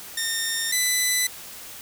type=tone pair in turn; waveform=10% pulse; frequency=1826 / 1998.3 Hz; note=A#6 / B6; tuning=-36 / +20 cents; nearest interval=major second; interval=156 cents; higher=second; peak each=-15 / -11 dBFS; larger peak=second; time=0.17-0.72 / 0.72-1.27 s; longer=neither; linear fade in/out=5 ms; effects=white hiss -40 dBFS RMS until 1.81 s